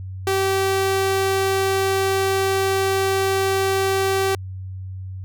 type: tone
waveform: sawtooth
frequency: 386.6 Hz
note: G4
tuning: 24 cents flat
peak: -14 dBFS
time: 0.27-4.35 s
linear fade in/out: 2 ms
effects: added 94 Hz sine -29 dBFS peak until 5.24 s